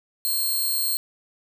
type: tone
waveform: 5% pulse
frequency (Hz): 4233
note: C8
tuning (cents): +19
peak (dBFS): -15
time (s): 0.25-0.97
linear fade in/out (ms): 0
effects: 7-bit